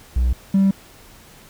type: tone pair in turn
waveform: triangle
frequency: 61.74 / 194.55 Hz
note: B1 / G3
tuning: 0 / -13 cents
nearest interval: octave + minor sixth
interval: 1987 cents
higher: second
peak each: -12 / -9 dBFS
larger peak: second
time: 0.16-0.33 / 0.54-0.71 s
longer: neither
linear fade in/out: 5 ms
effects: tanh soft clip ceiling -8 dBFS + pink hiss -46 dBFS RMS until 1.49 s